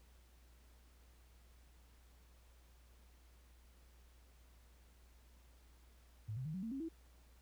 sine tone with pitch steps, 107.6 / 129.45 / 155.73 / 187.34 / 225.4 / 271.1 / 326.2 Hz, A2 / C3 / D#3 / F#3 / A3 / C#4 / E4, -38 / -18 / +2 / +22 / +42 / -38 / -18 cents, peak -40 dBFS, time 6.28-6.889 s, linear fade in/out 10 ms, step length 87 ms, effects added 60 Hz sine -62 dBFS peak until 7.41 s + pink hiss -71 dBFS RMS until 7.41 s

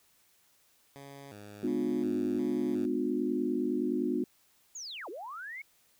10% pulse tone with vibrato, 120 Hz, B2, 49 cents flat, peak -38 dBFS, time 0.96-2.86 s, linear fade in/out 0 ms, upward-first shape square, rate 1.4 Hz, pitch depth 260 cents each way
sine chord, G# diminished seventh, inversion none, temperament just, 207.7 / 249.2 / 299 / 358.8 Hz, G#3 / B3 / D4 / F4, 0 / +16 / +31 / +47 cents, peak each -38 / -32 / -33 / -33 dBFS, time 1.63-4.24 s, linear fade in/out 5 ms
sine linear two-way sweep, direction down then up, 7020 to 311.1 to 2236 Hz, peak -39 dBFS, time 4.75-5.62 s, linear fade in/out 5 ms, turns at 5.09 s
effects white hiss -67 dBFS RMS until 5.99 s

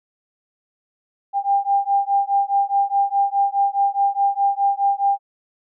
sine beating tone pair, 795 / 799.8 Hz, G5 / G5, +24 / +35 cents, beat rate 4.8 Hz, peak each -19 dBFS, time 1.33-5.19 s, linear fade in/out 50 ms, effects none

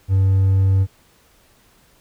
triangle tone with hard clipping, 96.2 Hz, G2, 32 cents flat, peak -13 dBFS, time 0.08-0.87 s, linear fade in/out 50 ms, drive 5 dB, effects pink hiss -55 dBFS RMS until 2 s

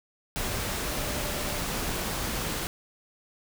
sine tone in noise, 591 Hz, D5, 11 cents sharp, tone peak -40 dBFS, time 0.87-1.58 s, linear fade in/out 0 ms, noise pink, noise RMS -31 dBFS, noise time 0.36-2.67 s, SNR -12 dB, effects none

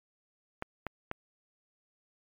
clicks, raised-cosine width 0.5 ms, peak -19 dBFS, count 3, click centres 0.624 / 0.867 / 1.114 s, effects MP3 96 kbps

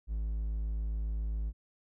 triangle tone, 53.7 Hz, A1, 41 cents flat, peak -29 dBFS, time 0.07-1.53 s, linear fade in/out 50 ms, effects none

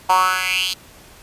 10% pulse tone with high-pass filter sweep, 185 Hz, F#3, in tune, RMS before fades -18 dBFS, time 0.09-0.74 s, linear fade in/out 10 ms, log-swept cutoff 860 to 3900 Hz, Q 4.8, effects pink hiss -45 dBFS RMS until 1.22 s + resampled to 32000 Hz

